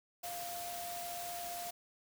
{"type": "tone in noise", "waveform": "sine", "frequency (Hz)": 698.5, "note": "F5", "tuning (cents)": 0, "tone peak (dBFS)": -42, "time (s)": [0.23, 1.71], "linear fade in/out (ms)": 10, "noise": "white", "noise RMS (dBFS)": -45, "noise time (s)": [0.23, 1.71], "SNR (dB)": 0, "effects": []}